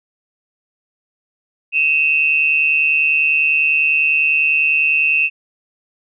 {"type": "tone pair together", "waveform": "sine", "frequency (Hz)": [2550, 2700], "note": ["D#7", "E7"], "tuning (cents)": [42, 41], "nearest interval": "minor second", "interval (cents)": 99, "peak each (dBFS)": -15, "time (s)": [1.72, 5.3], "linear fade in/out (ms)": 50, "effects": []}